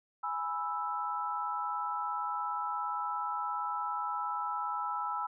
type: chord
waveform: sine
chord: E major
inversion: first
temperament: equal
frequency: 830.6 / 987.8 / 1318.5 Hz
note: G#5 / B5 / E6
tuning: 0 / 0 / 0 cents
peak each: -38 / -37 / -35 dBFS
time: 0.23-5.27 s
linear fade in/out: 10 ms
effects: none